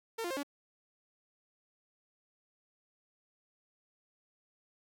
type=tone with pitch steps; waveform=sawtooth; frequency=453.9 / 348.5 / 531 / 284.6 Hz; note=A#4 / F4 / C5 / C#4; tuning=-46 / -4 / +25 / +46 cents; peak=-31 dBFS; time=0.18-0.432 s; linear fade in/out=10 ms; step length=63 ms; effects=none